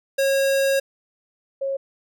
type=tone pair in turn; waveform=square / sine; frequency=545 / 545 Hz; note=C#5 / C#5; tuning=-29 / -29 cents; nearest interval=unison; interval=0 cents; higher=neither; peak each=-18 / -22 dBFS; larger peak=first; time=0.18-0.8 / 1.61-1.77 s; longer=first; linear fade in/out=10 ms; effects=none